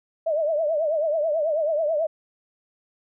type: tone with vibrato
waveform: sine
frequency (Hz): 622.3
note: D#5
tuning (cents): 0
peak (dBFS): -20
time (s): 0.26-2.07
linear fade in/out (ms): 10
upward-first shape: triangle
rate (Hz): 9.2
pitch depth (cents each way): 140
effects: none